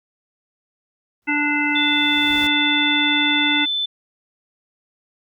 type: noise with exponential growth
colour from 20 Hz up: pink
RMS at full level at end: -33 dBFS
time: 1.22-2.47 s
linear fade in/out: 1 ms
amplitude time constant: 270 ms
type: harmonic tone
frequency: 293.7 Hz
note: D4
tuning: in tune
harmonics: 1 / 3 / 5 / 7 / 9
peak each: -22 / -27 / -25 / -21 / -25 dBFS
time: 1.27-3.66 s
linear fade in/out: 20 ms
type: tone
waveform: sine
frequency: 3520 Hz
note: A7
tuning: in tune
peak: -19 dBFS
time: 1.75-3.86 s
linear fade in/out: 10 ms
effects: none